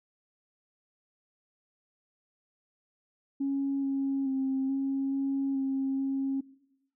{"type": "tone with pitch steps", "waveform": "sine", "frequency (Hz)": [275.8, 273, 266.5, 271.7, 273.4, 269.2, 270.8], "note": ["C#4", "C#4", "C4", "C#4", "C#4", "C4", "C#4"], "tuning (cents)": [-9, -26, 32, -35, -24, 49, -40], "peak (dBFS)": -26, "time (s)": [3.4, 6.41], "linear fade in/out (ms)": 10, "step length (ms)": 430, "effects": ["noise-tail reverb RT60 0.9 s tail -21 dB re dry", "tanh soft clip ceiling -22 dBFS"]}